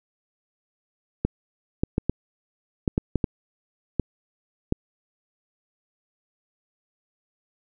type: clicks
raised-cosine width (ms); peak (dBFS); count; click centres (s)
3; -8; 10; 1.25 / 1.835 / 1.981 / 2.096 / 2.878 / 2.979 / 3.157 / 3.242 / 3.997 / 4.724
effects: none